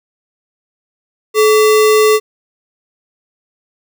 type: tone with sample-and-hold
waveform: sine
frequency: 430 Hz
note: A4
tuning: 40 cents flat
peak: -6 dBFS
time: 1.34-2.2 s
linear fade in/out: 50 ms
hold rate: 1575 Hz
effects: none